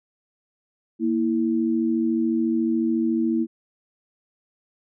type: tone pair together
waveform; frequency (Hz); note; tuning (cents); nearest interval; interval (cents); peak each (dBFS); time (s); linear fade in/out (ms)
sine; 233.1 / 327.1; A#3 / E4; 0 / -13; tritone; 587; -22; 0.99-3.47; 50
effects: none